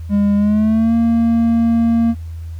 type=tone with pitch glide; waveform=triangle; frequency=203.2 to 230.7 Hz; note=G#3 to A#3; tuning=-38 to -18 cents; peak=-9 dBFS; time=0.09-2.15 s; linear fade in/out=50 ms; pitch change=+220 cents; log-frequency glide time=0.36-0.94 s; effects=added 82 Hz sine -25 dBFS peak until 2.59 s + pink hiss -52 dBFS RMS until 2.59 s